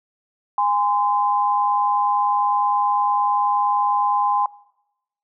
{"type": "tone pair together", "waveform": "sine", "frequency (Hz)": [821, 1029.7], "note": ["G#5", "C6"], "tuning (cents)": [-20, -28], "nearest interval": "major third", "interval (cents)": 392, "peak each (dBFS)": -19, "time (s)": [0.58, 4.46], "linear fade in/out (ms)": 2, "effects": ["noise-tail reverb RT60 0.9 s tail -22 dB re dry"]}